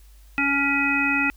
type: harmonic tone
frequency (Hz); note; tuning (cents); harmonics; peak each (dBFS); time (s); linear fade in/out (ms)
280; C#4; +18; 1 / 3 / 5 / 7 / 9; -25 / -31 / -26 / -27 / -22; 0.38-1.3; 0
effects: added 50 Hz sine -46 dBFS peak until 1.36 s + white hiss -59 dBFS RMS until 1.36 s